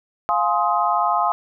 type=chord; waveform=sine; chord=F minor seventh; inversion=none; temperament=just; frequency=698.5 / 838.1 / 1047.7 / 1257.2 Hz; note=F5 / Ab5 / C6 / Eb6; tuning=0 / +16 / +2 / +18 cents; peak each=-22 dBFS; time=0.29-1.32 s; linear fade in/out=0 ms; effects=none